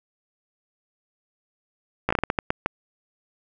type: slowing click train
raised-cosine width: 0.5 ms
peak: -6 dBFS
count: 10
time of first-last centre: 2.09-2.66 s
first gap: 15 ms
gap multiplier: 1.34
effects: none